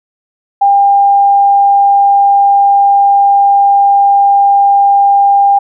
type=tone; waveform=sine; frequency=800 Hz; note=G5; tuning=35 cents sharp; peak=-4 dBFS; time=0.61-5.59 s; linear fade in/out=10 ms; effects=none